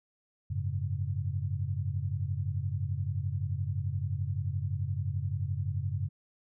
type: chord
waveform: sine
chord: F# suspended second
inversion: none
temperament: just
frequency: 92.5 / 104.06 / 138.75 Hz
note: F#2 / G#2 / C#3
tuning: 0 / +4 / +2 cents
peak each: -33 / -34 / -35 dBFS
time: 0.5-6.09 s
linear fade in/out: 10 ms
effects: none